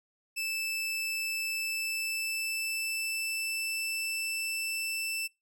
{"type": "tone with pitch glide", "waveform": "sawtooth", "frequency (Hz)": [2637, 2660], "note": ["E7", "E7"], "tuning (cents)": [0, 15], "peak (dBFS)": -28, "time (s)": [0.36, 5.28], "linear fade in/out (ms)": 20, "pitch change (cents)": 15, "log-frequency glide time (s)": [1.52, 5.11], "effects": ["noise-tail reverb RT60 0.2 s tail -24 dB re dry"]}